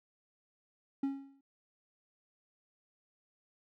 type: tone with exponential decay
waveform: triangle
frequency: 274.4 Hz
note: C#4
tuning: 17 cents flat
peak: -26 dBFS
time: 1.03-1.41 s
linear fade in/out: 5 ms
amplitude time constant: 82 ms
effects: none